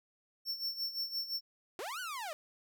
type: tone with tremolo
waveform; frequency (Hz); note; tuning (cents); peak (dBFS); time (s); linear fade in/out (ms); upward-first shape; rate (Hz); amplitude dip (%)
square; 5420; E8; +47; -33; 0.45-1.41; 50; sine; 5.8; 75
type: linear two-way sweep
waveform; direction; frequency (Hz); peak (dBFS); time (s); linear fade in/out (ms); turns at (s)
sawtooth; up then down; 327.4 to 1531 to 579; -35; 1.79-2.33; 0; 2
effects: none